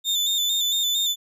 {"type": "tone with vibrato", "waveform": "35% pulse", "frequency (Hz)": 3575, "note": "A7", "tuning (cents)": 27, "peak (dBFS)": -19, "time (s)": [0.04, 1.16], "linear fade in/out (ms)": 50, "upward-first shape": "square", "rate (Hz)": 4.4, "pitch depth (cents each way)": 35, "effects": []}